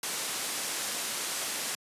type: low-pass noise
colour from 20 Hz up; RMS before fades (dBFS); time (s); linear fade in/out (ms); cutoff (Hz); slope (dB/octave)
white; -34; 0.03-1.75; 2; 11000; 24
effects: high-pass 200 Hz 12 dB/octave + resampled to 32000 Hz